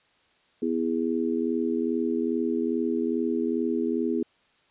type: harmonic tone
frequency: 82.41 Hz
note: E2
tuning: in tune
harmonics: 3 / 4 / 5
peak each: -27 / -28 / -29 dBFS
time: 0.62-4.23 s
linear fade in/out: 5 ms
effects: white hiss -64 dBFS RMS until 4.7 s + resampled to 8000 Hz